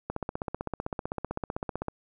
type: click train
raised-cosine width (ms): 1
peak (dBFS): -17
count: 29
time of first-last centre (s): 0.1-1.883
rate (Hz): 15.7
effects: none